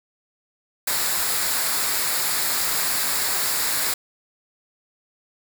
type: noise with comb filter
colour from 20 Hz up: white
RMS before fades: -23 dBFS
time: 0.87-3.94 s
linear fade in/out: 5 ms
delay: 0.33 ms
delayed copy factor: -0.5
effects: none